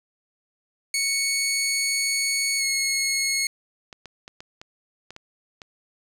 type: tone with pitch glide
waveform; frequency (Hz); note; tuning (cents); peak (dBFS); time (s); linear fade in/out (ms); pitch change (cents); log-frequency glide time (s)
15% pulse; 2217 to 2175; C#7 to C#7; 0 to -33; -15; 0.94-3.47; 2; -33; 2.58-2.63
type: clicks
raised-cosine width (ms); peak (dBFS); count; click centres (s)
0.2; -23; 8; 3.928 / 4.057 / 4.279 / 4.405 / 4.615 / 5.106 / 5.164 / 5.618
effects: none